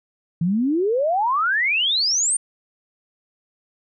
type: exponential sweep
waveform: sine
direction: up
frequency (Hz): 160 to 9200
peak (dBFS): -17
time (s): 0.41-2.37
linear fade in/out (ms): 5
effects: none